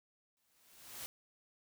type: noise with exponential growth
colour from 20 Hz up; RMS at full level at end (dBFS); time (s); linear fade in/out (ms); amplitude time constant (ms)
white; -43; 0.37-1.06; 0; 150
effects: none